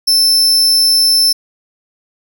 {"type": "tone", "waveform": "40% pulse", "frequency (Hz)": 5310, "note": "E8", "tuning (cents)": 12, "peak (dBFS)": -7, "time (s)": [0.07, 1.33], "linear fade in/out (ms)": 10, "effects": []}